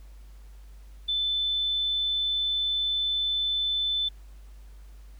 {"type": "tone", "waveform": "sine", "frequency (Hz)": 3520, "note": "A7", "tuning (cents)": 0, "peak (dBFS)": -24, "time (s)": [1.08, 4.09], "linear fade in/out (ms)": 10, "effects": ["added 50 Hz sine -44 dBFS peak until 5.19 s", "pink hiss -62 dBFS RMS until 5.19 s"]}